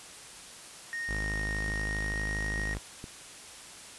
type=tone with pitch glide; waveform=triangle; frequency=1855 to 1871.1 Hz; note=A#6 to A#6; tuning=-9 to +6 cents; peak=-31 dBFS; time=0.93-2.74 s; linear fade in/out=0 ms; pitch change=+15 cents; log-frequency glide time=1.53-2.39 s
type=tone; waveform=sawtooth; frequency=52.4 Hz; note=G#1; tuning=16 cents sharp; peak=-29 dBFS; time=1.08-2.79 s; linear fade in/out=20 ms
type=click train; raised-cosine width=3 ms; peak=-28 dBFS; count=4; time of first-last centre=1.69-3.041 s; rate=2.22 Hz
effects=white hiss -47 dBFS RMS until 3.98 s + resampled to 24000 Hz